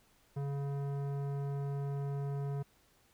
sine tone with tanh clipping, 140.4 Hz, C#3, 22 cents sharp, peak -36 dBFS, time 0.36-2.63 s, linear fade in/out 10 ms, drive 15 dB, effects pink hiss -68 dBFS RMS until 3.13 s

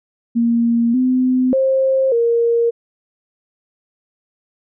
sine tone with pitch steps, 233.7 / 255.2 / 531 / 467.1 Hz, A#3 / C4 / C5 / A#4, +5 / -43 / +25 / +3 cents, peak -12 dBFS, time 0.35-2.71 s, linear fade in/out 20 ms, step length 590 ms, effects none

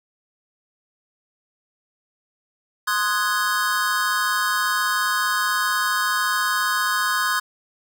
square chord, Ab dominant seventh, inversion first, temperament equal, 1046.5 / 1244.5 / 1480 / 1661.2 Hz, C6 / Eb6 / Gb6 / Ab6, 0 / 0 / 0 / 0 cents, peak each -26 dBFS, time 2.87-7.4 s, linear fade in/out 10 ms, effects none

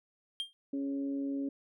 triangle tone with exponential decay, 3198 Hz, G7, 34 cents sharp, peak -28 dBFS, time 0.4-0.53 s, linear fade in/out 0 ms, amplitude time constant 28 ms
harmonic tone, 138.6 Hz, C#3, in tune, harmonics 2 / 3 / 4, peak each -32 / -46 / -47 dBFS, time 0.73-1.49 s, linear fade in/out 5 ms
effects none

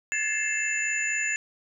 sine tone cluster, 1701 / 1765 / 2116 / 2656 / 7000 Hz, G#6 / A6 / C7 / E7 / A8, +41 / +5 / +19 / +12 / -10 cents, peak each -32 / -33 / -32 / -29 / -32 dBFS, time 0.12-1.36 s, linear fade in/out 0 ms, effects none

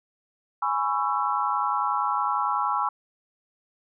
sine chord, C# minor seventh, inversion second, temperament just, 831.5 / 997.9 / 1108.7 / 1330.5 Hz, G#5 / B5 / C#6 / E6, +2 / +18 / 0 / +16 cents, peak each -28 dBFS, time 0.62-2.89 s, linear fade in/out 5 ms, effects none

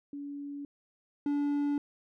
sine / triangle tone pair in turn, 285.1 / 288.2 Hz, C#4 / D4, +49 / -33 cents, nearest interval unison, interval 18 cents, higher second, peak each -37 / -25 dBFS, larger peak second, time 0.13-0.65 / 1.26-1.78 s, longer neither, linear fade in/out 2 ms, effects none

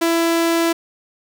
sawtooth tone, 333.6 Hz, E4, 21 cents sharp, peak -11 dBFS, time 0.01-0.73 s, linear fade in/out 10 ms, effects none

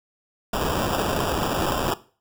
violet noise with sample-and-hold, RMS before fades -24 dBFS, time 0.53-1.94 s, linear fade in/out 5 ms, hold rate 2100 Hz, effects noise-tail reverb RT60 0.4 s tail -18 dB re dry

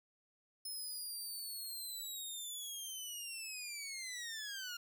15% pulse linear sweep, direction down, 5200 to 1396.9 Hz, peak -36 dBFS, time 0.65-4.77 s, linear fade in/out 5 ms, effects none

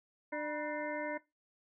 harmonic tone with a mistuned harmonic, 299.1 Hz, D4, 32 cents sharp, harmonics 1 / 2 / 3 / 5 / 6 / 7, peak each -41 / -39 / -42 / -46 / -46 / -45 dBFS, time 0.32-1.18 s, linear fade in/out 10 ms, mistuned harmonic 3, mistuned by +120 cents, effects noise-tail reverb RT60 0.2 s tail -18 dB re dry

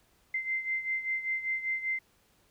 sine beating tone pair, 2078 / 2083.1 Hz, C7 / C7, -12 / -8 cents, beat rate 5.1 Hz, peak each -31 / -36 dBFS, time 0.34-1.99 s, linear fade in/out 5 ms, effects pink hiss -67 dBFS RMS until 2.5 s

